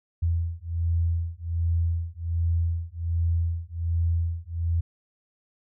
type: beating tone pair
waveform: sine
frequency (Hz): 83.4 / 84.7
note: E2 / E2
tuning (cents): +21 / +48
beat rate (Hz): 1.3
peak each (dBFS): -26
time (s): 0.22-4.81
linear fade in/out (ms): 10
effects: none